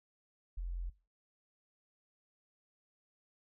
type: tone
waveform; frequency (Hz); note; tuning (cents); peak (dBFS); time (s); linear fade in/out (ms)
sine; 43.65; F1; 0; -36; 0.57-0.9; 10
effects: noise-tail reverb RT60 0.3 s tail -19 dB re dry